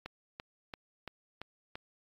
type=click train; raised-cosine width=0.3 ms; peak=-25 dBFS; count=6; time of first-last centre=0.06-1.755 s; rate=2.95 Hz; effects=AAC 32 kbps